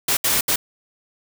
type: noise bursts at uneven times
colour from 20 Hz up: white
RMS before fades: -19 dBFS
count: 3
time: 0.08-0.17 / 0.24-0.41 / 0.48-0.56 s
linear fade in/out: 5 ms
effects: none